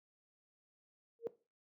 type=tone with exponential growth; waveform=sine; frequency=462.3 Hz; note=A#4; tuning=14 cents flat; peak=-30 dBFS; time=1.19-1.27 s; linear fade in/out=0 ms; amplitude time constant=16 ms; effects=noise-tail reverb RT60 0.3 s tail -17 dB re dry + high-pass 150 Hz 12 dB/octave